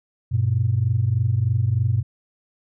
sine tone pair together, 98 / 121.25 Hz, G2 / B2, 0 / -31 cents, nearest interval major third, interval 369 cents, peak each -20 / -19 dBFS, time 0.31-2.03 s, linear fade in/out 20 ms, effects tanh soft clip ceiling -9 dBFS

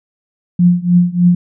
sine tone with tremolo, 176.4 Hz, F3, 18 cents sharp, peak -4 dBFS, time 0.59-1.35 s, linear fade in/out 5 ms, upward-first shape triangle, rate 3.3 Hz, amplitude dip 95%, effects none

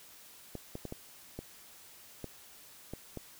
clicks, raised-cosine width 2 ms, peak -26 dBFS, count 8, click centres 0.553 / 0.754 / 0.853 / 0.924 / 1.39 / 2.243 / 2.936 / 3.173 s, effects white hiss -55 dBFS RMS until 3.39 s

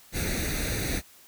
pink noise with comb filter, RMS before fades -29 dBFS, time 0.12-1.02 s, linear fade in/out 50 ms, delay 0.48 ms, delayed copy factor +0.75, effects white hiss -54 dBFS RMS until 1.27 s

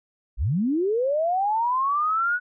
sine linear sweep, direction up, 39.57 to 1483 Hz, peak -20 dBFS, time 0.37-2.4 s, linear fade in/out 50 ms, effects none

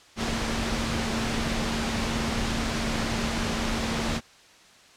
sine tone in noise, 227.3 Hz, A#3, 43 cents flat, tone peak -31 dBFS, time 0.16-4.21 s, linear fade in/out 50 ms, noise pink, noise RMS -28 dBFS, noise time 0.16-4.21 s, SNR -6 dB, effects white hiss -53 dBFS RMS until 4.96 s + low-pass 6000 Hz 12 dB/octave

